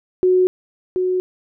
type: tone with echo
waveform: sine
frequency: 367.6 Hz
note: F#4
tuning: 11 cents flat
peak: -11 dBFS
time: 0.23-0.47 s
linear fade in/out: 0 ms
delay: 730 ms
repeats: 1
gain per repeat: -5 dB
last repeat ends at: 1.2 s
effects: none